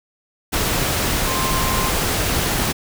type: tone in noise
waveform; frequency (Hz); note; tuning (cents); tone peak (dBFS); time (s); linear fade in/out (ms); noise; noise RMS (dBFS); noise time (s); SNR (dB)
sine; 1049; C6; +4; -24; 1.26-1.91; 20; pink; -20; 0.52-2.73; -7
effects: none